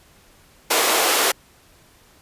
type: high-pass noise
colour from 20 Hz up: pink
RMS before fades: -18 dBFS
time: 0.7-1.32 s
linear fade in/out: 10 ms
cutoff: 370 Hz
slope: 24 dB/octave
effects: pink hiss -53 dBFS RMS until 2.21 s + resampled to 32000 Hz